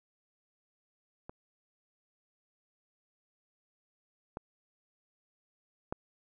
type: clicks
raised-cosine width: 1 ms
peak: -29 / -24 / -20 dBFS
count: 3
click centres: 1.295 / 4.371 / 5.925 s
effects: none